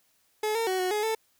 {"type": "tone with pitch steps", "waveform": "30% pulse", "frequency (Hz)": [428, 455.9, 373.9, 367.4, 421.1, 443.4], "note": ["A4", "A#4", "F#4", "F#4", "G#4", "A4"], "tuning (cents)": [-48, -39, 18, -12, 24, 13], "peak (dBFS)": -23, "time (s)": [0.43, 1.15], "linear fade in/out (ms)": 5, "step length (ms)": 120, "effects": ["white hiss -68 dBFS RMS until 1.39 s"]}